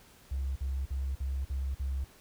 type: tone bursts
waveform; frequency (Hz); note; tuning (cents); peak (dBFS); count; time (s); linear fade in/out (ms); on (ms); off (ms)
triangle; 67.2; C2; +47; -26; 6; 0.31-2.045; 10; 250; 47
effects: tanh soft clip ceiling -28 dBFS + pink hiss -58 dBFS RMS until 2.2 s